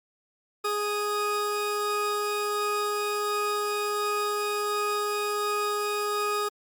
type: tone pair together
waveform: 40% pulse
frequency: 415.3 / 1244.5 Hz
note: G#4 / D#6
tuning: 0 / 0 cents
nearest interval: octave + perfect fifth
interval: 1900 cents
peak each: -28 dBFS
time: 0.64-6.49 s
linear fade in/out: 10 ms
effects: Opus 48 kbps